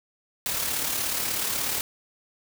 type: noise with amplitude modulation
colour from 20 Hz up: white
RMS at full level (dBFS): -26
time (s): 0.46-1.81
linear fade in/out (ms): 0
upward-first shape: sine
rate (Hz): 36.6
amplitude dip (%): 40
effects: none